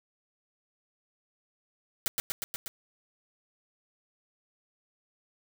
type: noise with echo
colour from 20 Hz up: white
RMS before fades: -28 dBFS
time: 2.06-2.08 s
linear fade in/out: 0 ms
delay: 120 ms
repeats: 5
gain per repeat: -2 dB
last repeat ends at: 2.68 s
effects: none